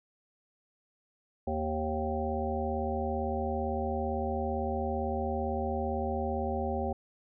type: harmonic tone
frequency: 77.78 Hz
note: D#2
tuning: in tune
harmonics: 1 / 3 / 5 / 7 / 9 / 10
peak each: -35 / -36 / -37 / -36 / -40 / -36 dBFS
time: 1.47-6.93 s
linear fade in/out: 5 ms
effects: none